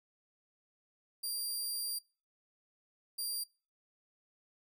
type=tone bursts at uneven times; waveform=15% pulse; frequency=4756 Hz; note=D8; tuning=21 cents sharp; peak=-29 dBFS; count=2; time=1.23-1.99 / 3.18-3.44 s; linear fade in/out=10 ms; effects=noise-tail reverb RT60 0.4 s tail -25 dB re dry